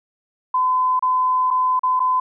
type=tone with dropouts; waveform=sine; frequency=1017 Hz; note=C6; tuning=50 cents flat; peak=-15 dBFS; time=0.54-2.2 s; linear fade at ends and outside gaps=5 ms; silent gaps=0.994-1.024 / 1.505-1.509 / 1.794-1.833 / 1.995-2.001 s; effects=none